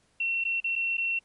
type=tone with dropouts; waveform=sine; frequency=2717 Hz; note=F7; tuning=48 cents flat; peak=-25 dBFS; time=0.2-1.19 s; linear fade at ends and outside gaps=5 ms; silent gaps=0.44-0.45 / 0.603-0.642 / 0.755-0.76 / 0.971-0.979 s; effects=pink hiss -67 dBFS RMS until 1.24 s + MP3 48 kbps